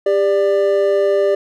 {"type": "tone pair together", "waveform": "triangle", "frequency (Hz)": [399.3, 588.5], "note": ["G4", "D5"], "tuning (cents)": [32, 3], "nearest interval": "perfect fifth", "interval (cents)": 671, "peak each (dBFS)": -13, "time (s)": [0.06, 1.35], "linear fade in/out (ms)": 5, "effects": []}